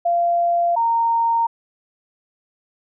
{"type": "tone pair in turn", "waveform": "sine", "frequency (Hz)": [690, 923.5], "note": ["F5", "A#5"], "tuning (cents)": [-21, -16], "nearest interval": "perfect fourth", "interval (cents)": 505, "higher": "second", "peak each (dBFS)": -15, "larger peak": "neither", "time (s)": [[0.05, 0.76], [0.76, 1.47]], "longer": "neither", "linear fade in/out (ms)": 10, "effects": []}